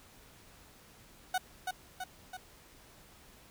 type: tone with echo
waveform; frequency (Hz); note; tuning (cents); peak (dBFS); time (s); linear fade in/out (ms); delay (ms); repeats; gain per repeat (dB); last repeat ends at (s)
30% pulse; 741; F#5; +2; -26; 1.34-1.38; 5; 330; 3; -4; 2.37
effects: pink hiss -58 dBFS RMS until 3.5 s